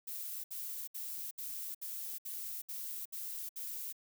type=noise bursts; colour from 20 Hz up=violet; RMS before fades=-42 dBFS; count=9; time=0.07-3.928 s; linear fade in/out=10 ms; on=370 ms; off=66 ms; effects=none